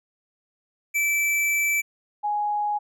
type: tone pair in turn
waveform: square / sine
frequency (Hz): 2320 / 832.2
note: D7 / G#5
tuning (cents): -22 / +3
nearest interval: octave + tritone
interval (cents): 1775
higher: first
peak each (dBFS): -21 / -22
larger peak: first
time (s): 0.94-1.82 / 2.23-2.79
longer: first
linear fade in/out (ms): 20
effects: none